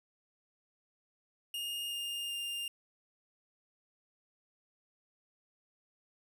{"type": "tone with pitch steps", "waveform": "45% pulse", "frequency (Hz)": [2839, 2821, 2803], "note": ["F7", "F7", "F7"], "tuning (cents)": [28, 17, 6], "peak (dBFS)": -36, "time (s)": [1.54, 2.68], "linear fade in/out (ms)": 2, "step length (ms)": 380, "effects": []}